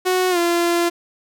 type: tone with pitch glide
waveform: sawtooth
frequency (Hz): 368.3 to 343.6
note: F#4 to F4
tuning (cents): -8 to -28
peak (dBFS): -12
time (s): 0.05-0.9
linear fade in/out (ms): 20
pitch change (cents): -120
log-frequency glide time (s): 0.3-0.38
effects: none